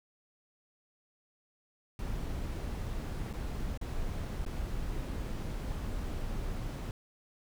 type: noise with dropouts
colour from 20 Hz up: brown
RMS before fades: -36 dBFS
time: 1.99-6.91 s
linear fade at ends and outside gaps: 1 ms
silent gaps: 3.329-3.336 / 3.775-3.813 / 4.451-4.463 s
effects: none